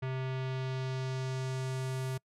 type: tone with low-pass filter sweep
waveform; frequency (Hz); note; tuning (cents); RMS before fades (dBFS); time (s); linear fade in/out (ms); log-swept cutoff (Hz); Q
square; 130.81; C3; 0; -35; 0.02-2.18; 10; 2500 to 12000; 1.2
effects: noise-tail reverb RT60 0.1 s tail -26 dB re dry